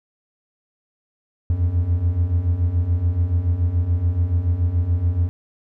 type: beating tone pair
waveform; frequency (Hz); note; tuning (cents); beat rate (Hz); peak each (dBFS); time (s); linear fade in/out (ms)
triangle; 82.41 / 89.41; E2 / F2; 0 / +41; 7; -21 / -16; 1.5-5.29; 0
effects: none